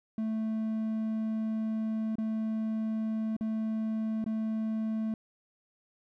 triangle tone with dropouts, 220 Hz, A3, in tune, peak -27 dBFS, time 0.18-5.14 s, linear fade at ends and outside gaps 2 ms, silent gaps 2.155-2.183 / 3.366-3.409 / 4.242-4.262 s, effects none

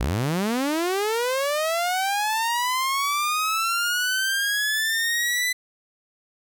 sawtooth linear sweep, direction up, 49.17 to 2009 Hz, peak -18 dBFS, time 0-5.53 s, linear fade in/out 10 ms, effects none

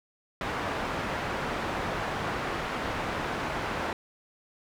white low-pass noise, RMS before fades -32 dBFS, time 0.41-3.93 s, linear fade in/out 2 ms, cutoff 1400 Hz, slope 12 dB/octave, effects none

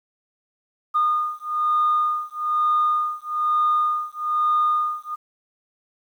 sine beating tone pair, 1222 / 1223.1 Hz, D#6 / D#6, -32 / -30 cents, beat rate 1.1 Hz, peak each -21 dBFS, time 0.94-5.16 s, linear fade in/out 20 ms, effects tanh soft clip ceiling -12 dBFS + 9-bit

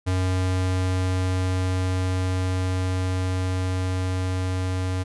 square tone with level ramp, 92.5 Hz, F#2, in tune, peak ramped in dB -21 to -24 dBFS, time 0.06-5.04 s, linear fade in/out 20 ms, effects resampled to 24000 Hz

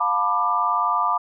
sine chord, B half-diminished seventh, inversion second, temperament just, 711.2 / 889 / 987.8 / 1185.3 Hz, F5 / A5 / B5 / D6, +31 / +18 / 0 / +16 cents, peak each -27 / -27 / -23 / -21 dBFS, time 0-1.18 s, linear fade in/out 10 ms, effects none

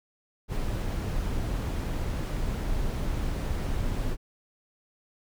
brown noise, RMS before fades -29 dBFS, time 0.48-4.17 s, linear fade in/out 50 ms, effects none

